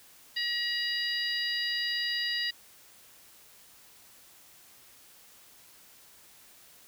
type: harmonic tone with a mistuned harmonic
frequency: 961 Hz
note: B5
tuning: 48 cents flat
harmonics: 2 / 3 / 4 / 5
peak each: -33 / -35 / -36 / -33 dBFS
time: 0.36-2.51 s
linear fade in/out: 10 ms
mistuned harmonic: 2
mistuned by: -17 cents
effects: white hiss -56 dBFS RMS until 6.87 s